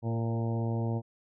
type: harmonic tone with a mistuned harmonic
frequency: 114.7 Hz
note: A#2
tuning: 28 cents flat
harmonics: 1 / 2 / 3 / 4 / 5 / 6 / 7 / 8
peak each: -29 / -35 / -39 / -41 / -43 / -45 / -46 / -47 dBFS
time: 0.02-1.02 s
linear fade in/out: 50 ms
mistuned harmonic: 4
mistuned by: +17 cents
effects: none

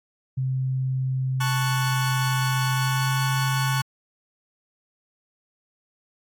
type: tone with pitch glide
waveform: sine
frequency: 130.81 to 133.4 Hz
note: C3 to C3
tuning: 0 to +34 cents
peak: -22 dBFS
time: 0.37-3.82 s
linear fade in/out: 10 ms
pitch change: +34 cents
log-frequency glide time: 2.7-3.19 s
type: chord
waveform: sawtooth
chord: F# minor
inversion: first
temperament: equal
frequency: 880 / 1108.7 / 1480 Hz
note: A5 / C#6 / F#6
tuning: 0 / 0 / 0 cents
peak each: -26 dBFS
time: 1.4-3.82 s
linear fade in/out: 10 ms
effects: AAC 64 kbps

